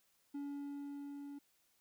triangle tone with level ramp, 284.1 Hz, C#4, 43 cents sharp, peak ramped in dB -38 to -44 dBFS, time 0.34-1.39 s, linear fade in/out 10 ms, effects white hiss -75 dBFS RMS until 1.8 s

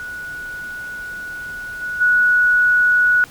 sine tone with level steps, 1467 Hz, F#6, 15 cents flat, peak -27 / -22 / -11 dBFS, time 0-3.24 s, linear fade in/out 0 ms, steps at 1.81 / 2 s, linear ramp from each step 20 ms, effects pink hiss -42 dBFS RMS until 3.3 s

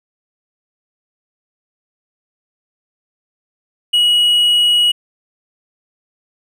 triangle tone, 2910 Hz, F#7, 29 cents flat, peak -8 dBFS, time 3.93-4.92 s, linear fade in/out 10 ms, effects none

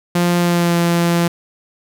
sawtooth tone with pitch glide, 174.61 to 171.12 Hz, F3 to F3, 0 to -35 cents, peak -9 dBFS, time 0.15-1.28 s, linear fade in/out 5 ms, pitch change -35 cents, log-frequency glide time 0.38-0.76 s, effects none

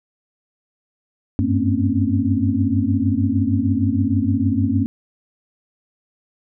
sine tone cluster, 94.8 / 101.3 / 226.2 / 259.7 / 276.9 Hz, F#2 / G#2 / A3 / C4 / C#4, +43 / -43 / +48 / -13 / -2 cents, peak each -22 dBFS, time 1.39-4.86 s, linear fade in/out 0 ms, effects none

